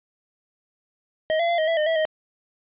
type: tone with pitch steps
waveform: square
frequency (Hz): 629 / 680 / 687 / 629 / 661 / 610 / 652 / 626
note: D#5 / F5 / F5 / D#5 / E5 / D#5 / E5 / D#5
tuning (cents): +19 / -46 / -29 / +19 / +5 / -34 / -19 / +10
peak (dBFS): -20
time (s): 1.3-2.052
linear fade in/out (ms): 0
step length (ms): 94
effects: resampled to 8000 Hz